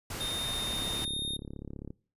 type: noise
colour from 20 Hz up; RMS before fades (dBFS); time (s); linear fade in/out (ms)
pink; -38; 0.1-1.05; 5
type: tone with pitch glide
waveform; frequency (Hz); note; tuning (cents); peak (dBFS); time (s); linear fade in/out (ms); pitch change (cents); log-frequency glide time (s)
square; 3660 to 3683; A#7 to A#7; -32 to -22; -33; 0.2-1.37; 10; +10; 0.99-1.19
type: click train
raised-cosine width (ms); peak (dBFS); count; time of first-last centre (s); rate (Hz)
3; -28; 44; 0.68-1.905; 35.1
effects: noise-tail reverb RT60 0.4 s tail -22 dB re dry + resampled to 32000 Hz